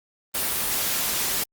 white noise, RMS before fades -25 dBFS, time 0.34-1.44 s, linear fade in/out 10 ms, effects Opus 32 kbps

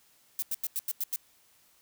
violet noise bursts, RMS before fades -31 dBFS, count 7, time 0.39-1.16 s, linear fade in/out 0 ms, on 32 ms, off 91 ms, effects white hiss -64 dBFS RMS until 1.81 s

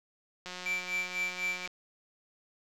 click train, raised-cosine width 0.2 ms, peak -24 dBFS, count 221, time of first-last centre 0.46-1.675 s, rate 181 Hz
triangle tone with tremolo, 2335 Hz, D7, 11 cents flat, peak -27 dBFS, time 0.66-1.66 s, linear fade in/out 0 ms, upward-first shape sine, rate 4 Hz, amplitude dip 85%
effects none

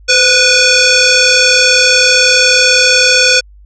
sine tone with frequency modulation, 1497 Hz, F#6, 20 cents sharp, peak -5 dBFS, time 0.08-3.41 s, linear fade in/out 20 ms, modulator 986 Hz, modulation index 5, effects added 50 Hz sine -36 dBFS peak until 3.65 s

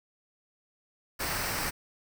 pink noise with comb filter, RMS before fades -32 dBFS, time 1.19-1.71 s, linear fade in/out 20 ms, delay 0.29 ms, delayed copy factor -0.5, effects none

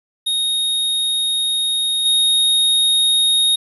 square tone with level steps, 3729 Hz, A#7, in tune, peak -17 / -13 dBFS, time 0.26-3.56 s, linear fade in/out 10 ms, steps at 2.05 s, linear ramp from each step 10 ms, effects resampled to 32000 Hz + 8-bit

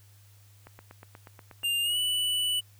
click train, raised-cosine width 0.5 ms, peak -31 dBFS, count 9, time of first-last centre 0.67-1.633 s, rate 8.31 Hz
square tone with pitch glide, 2801 to 2968 Hz, F7 to F#7, +4 to +5 cents, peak -26 dBFS, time 1.63-2.61 s, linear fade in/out 20 ms, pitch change +101 cents, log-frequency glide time 1.82-1.98 s
effects added 101 Hz sine -54 dBFS peak until 2.79 s + white hiss -62 dBFS RMS until 2.79 s

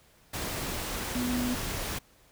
sine tone in noise, 246.9 Hz, B3, in tune, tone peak -28 dBFS, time 1.15-1.55 s, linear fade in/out 10 ms, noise pink, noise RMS -34 dBFS, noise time 0.33-1.99 s, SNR +3 dB, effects pink hiss -61 dBFS RMS until 2.31 s

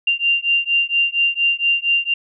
sine beating tone pair, 2780 / 2784.3 Hz, F7 / F7, -9 / -6 cents, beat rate 4.3 Hz, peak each -18 dBFS, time 0.07-2.14 s, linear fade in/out 5 ms, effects none

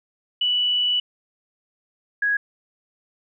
sine tone pair in turn, 2958 / 1660.1 Hz, F#7 / G#6, -1 / -1 cents, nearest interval minor seventh, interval 1000 cents, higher first, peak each -18 dBFS, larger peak neither, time 0.41-1 / 2.22-2.37 s, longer first, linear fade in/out 5 ms, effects none

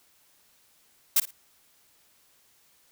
blue noise with echo, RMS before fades -20 dBFS, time 1.16-1.2 s, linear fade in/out 5 ms, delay 55 ms, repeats 2, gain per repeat -14 dB, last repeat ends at 1.31 s, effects white hiss -63 dBFS RMS until 2.91 s

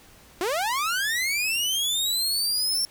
sawtooth linear sweep, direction up, 329.6 to 5480 Hz, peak -20 dBFS, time 0.41-2.85 s, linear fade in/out 0 ms, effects pink hiss -52 dBFS RMS until 2.9 s

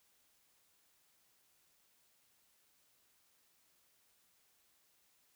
silence, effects white hiss -73 dBFS RMS until 5.35 s

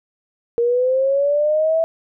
sine linear sweep, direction up, 466.2 to 659.3 Hz, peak -14 dBFS, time 0.58-1.84 s, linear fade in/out 0 ms, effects none

